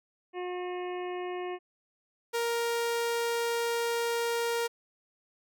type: harmonic tone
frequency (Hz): 360.1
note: F#4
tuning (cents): -47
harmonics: 1 / 2 / 3 / 5 / 6 / 7 / 8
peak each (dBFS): -34 / -40 / -44 / -48 / -50 / -51 / -52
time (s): 0.33-1.59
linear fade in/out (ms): 50
type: tone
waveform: sawtooth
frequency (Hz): 467.8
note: A#4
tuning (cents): +6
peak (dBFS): -24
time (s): 2.33-4.68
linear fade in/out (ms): 20
effects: none